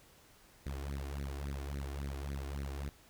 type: tone with flanger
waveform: sawtooth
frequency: 69.7 Hz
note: C#2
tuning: 10 cents sharp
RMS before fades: -40 dBFS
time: 0.66-2.89 s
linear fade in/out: 0 ms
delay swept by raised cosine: 0.47 to 2.87 ms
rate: 3.6 Hz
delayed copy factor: +0.95
effects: pink hiss -62 dBFS RMS until 3.09 s